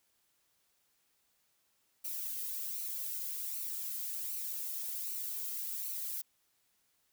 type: noise with flanger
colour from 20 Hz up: violet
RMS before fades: -39 dBFS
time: 2.04-6.22 s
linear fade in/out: 10 ms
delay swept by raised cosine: 0.58 to 1.78 ms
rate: 1.3 Hz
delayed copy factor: -0.5
effects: white hiss -75 dBFS RMS until 7.12 s